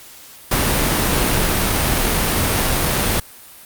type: noise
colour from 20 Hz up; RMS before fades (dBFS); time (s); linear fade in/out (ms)
pink; -17; 0.51-3.2; 5
effects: white hiss -41 dBFS RMS until 3.65 s + Opus 48 kbps